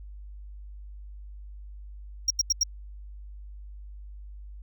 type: tone bursts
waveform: triangle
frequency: 5610 Hz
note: F8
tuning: 7 cents sharp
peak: -18 dBFS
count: 4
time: 2.28-2.635 s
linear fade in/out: 5 ms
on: 25 ms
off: 85 ms
effects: added 50 Hz sine -40 dBFS peak until 4.62 s